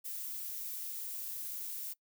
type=noise; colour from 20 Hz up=violet; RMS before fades=-41 dBFS; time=0.04-1.94 s; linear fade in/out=20 ms; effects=noise-tail reverb RT60 0.1 s tail -22 dB re dry